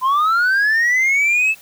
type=linear sweep; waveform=sine; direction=up; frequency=1008 to 2637 Hz; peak=-10 dBFS; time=0.01-1.55 s; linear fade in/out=50 ms; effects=tanh soft clip ceiling -12 dBFS + white hiss -45 dBFS RMS until 1.61 s